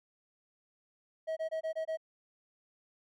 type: tone bursts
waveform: triangle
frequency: 640 Hz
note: D#5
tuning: 49 cents sharp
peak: -30 dBFS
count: 6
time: 1.27-1.973 s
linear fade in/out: 20 ms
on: 98 ms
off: 23 ms
effects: none